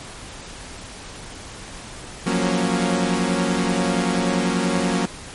sawtooth chord, Gb major seventh, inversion third, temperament equal with one note detuned, 174.61 / 185 / 233.1 / 276.4 Hz, F3 / Gb3 / Bb3 / Db4, 0 / 0 / 0 / -5 cents, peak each -21 / -19 / -20 / -22 dBFS, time 2.26-5.06 s, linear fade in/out 10 ms, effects pink hiss -37 dBFS RMS until 5.34 s + MP3 48 kbps

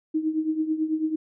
sine tone with tremolo, 314 Hz, D#4, 16 cents sharp, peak -19 dBFS, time 0.14-1.16 s, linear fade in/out 10 ms, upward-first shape triangle, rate 9.1 Hz, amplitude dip 80%, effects none

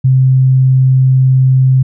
sine tone, 130.81 Hz, C3, in tune, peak -5 dBFS, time 0.04-1.83 s, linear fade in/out 10 ms, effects none

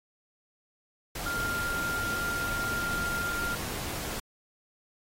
sine tone in noise, 1396.9 Hz, F6, in tune, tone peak -30 dBFS, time 1.26-3.55 s, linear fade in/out 5 ms, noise pink, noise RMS -36 dBFS, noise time 1.15-4.2 s, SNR +3 dB, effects AAC 48 kbps

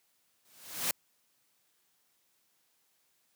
white noise with exponential growth, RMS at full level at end -28 dBFS, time 0.45-0.91 s, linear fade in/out 2 ms, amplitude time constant 100 ms, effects white hiss -73 dBFS RMS until 3.35 s + high-pass 100 Hz 12 dB/octave

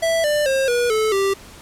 square tone with pitch steps, 659.3 / 594.2 / 535.5 / 482.6 / 435 / 392 Hz, E5 / D5 / C5 / B4 / A4 / G4, 0 / +20 / +40 / -40 / -20 / 0 cents, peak -17 dBFS, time 0.02-1.34 s, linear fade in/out 10 ms, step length 220 ms, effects pink hiss -42 dBFS RMS until 1.61 s + low-pass 12000 Hz 12 dB/octave

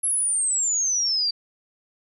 sine exponential sweep, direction down, 11175 to 4634 Hz, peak -20 dBFS, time 0.03-1.31 s, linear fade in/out 10 ms, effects none

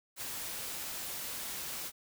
white noise, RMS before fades -40 dBFS, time 0.16-1.92 s, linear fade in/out 50 ms, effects none

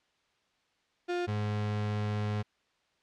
35% pulse tone pair in turn, 353 / 104.95 Hz, F4 / G#2, +19 / +19 cents, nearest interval octave + major sixth, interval 2100 cents, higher first, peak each -28 dBFS, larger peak neither, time 1.08-1.27 / 1.27-2.43 s, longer second, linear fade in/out 20 ms, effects white hiss -72 dBFS RMS until 3.02 s + low-pass 4000 Hz 12 dB/octave

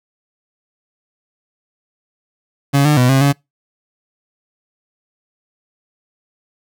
30% pulse tone with pitch steps, 140.2 / 149.5 / 125 / 134.3 / 141.2 Hz, C#3 / D3 / B2 / C3 / C#3, +20 / +31 / +21 / +46 / +32 cents, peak -7 dBFS, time 2.73-3.33 s, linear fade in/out 20 ms, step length 120 ms, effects noise-tail reverb RT60 0.2 s tail -26 dB re dry

